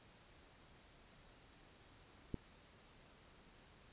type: click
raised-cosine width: 3 ms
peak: -27 dBFS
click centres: 2.343 s
effects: pink hiss -64 dBFS RMS until 3.92 s + resampled to 8000 Hz